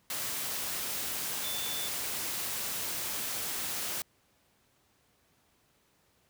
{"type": "tone in noise", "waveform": "sine", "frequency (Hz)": 3520, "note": "A7", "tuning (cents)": 0, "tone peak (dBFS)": -38, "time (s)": [1.44, 1.88], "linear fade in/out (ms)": 2, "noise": "white", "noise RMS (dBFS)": -35, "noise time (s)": [0.1, 4.02], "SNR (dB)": -6, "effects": ["pink hiss -69 dBFS RMS until 6.29 s", "high-pass 60 Hz 12 dB/octave"]}